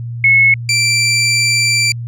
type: tone pair in turn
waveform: sine / 20% pulse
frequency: 2189 / 2347 Hz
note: C#7 / D7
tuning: -22 / -2 cents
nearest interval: minor second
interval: 120 cents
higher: second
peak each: -6 dBFS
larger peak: neither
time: 0.24-0.54 / 0.69-1.92 s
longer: second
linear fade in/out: 2 ms
effects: added 118 Hz sine -21 dBFS peak until 2.07 s + low-pass 11000 Hz 12 dB/octave